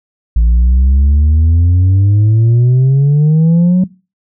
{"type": "exponential sweep", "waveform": "sine", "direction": "up", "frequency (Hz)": [55, 186.3], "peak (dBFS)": -3, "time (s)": [0.36, 3.84], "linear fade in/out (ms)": 5, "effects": ["noise-tail reverb RT60 0.3 s tail -21 dB re dry", "tanh soft clip ceiling -5 dBFS"]}